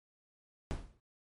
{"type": "noise with exponential decay", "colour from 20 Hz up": "brown", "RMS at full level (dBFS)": -33, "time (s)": [0.71, 1], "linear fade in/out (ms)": 0, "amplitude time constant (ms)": 62, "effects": ["MP3 48 kbps"]}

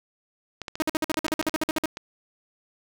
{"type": "clicks", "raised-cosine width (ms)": 0.2, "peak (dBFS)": -16, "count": 11, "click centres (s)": [0.617, 0.682, 0.755, 0.891, 1.143, 1.282, 1.427, 1.495, 1.693, 1.767, 1.971]}
{"type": "tone bursts", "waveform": "sawtooth", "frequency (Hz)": 313.7, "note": "D#4", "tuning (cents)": 14, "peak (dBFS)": -18, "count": 15, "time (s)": [0.8, 1.857], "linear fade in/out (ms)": 0, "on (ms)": 21, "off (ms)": 53}
{"effects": []}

